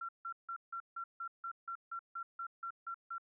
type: tone bursts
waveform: sine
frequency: 1363 Hz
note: F6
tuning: 43 cents flat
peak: -39 dBFS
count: 14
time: 0.01-3.182 s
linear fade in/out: 5 ms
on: 78 ms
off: 160 ms
effects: none